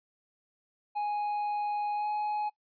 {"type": "tone with pitch glide", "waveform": "triangle", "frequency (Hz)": [830.6, 840.3], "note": ["G#5", "G#5"], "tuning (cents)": [0, 20], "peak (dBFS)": -27, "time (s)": [0.95, 2.5], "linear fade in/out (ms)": 20, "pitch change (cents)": 20, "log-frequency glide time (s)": [1.95, 2.07], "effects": ["noise-tail reverb RT60 0.1 s tail -21 dB re dry", "resampled to 11025 Hz"]}